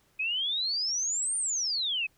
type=exponential two-way sweep; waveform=sine; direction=up then down; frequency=2489 to 9140 to 2489 Hz; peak=-27 dBFS; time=0.19-2.07 s; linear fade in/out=10 ms; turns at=1.37 s; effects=pink hiss -67 dBFS RMS until 2.17 s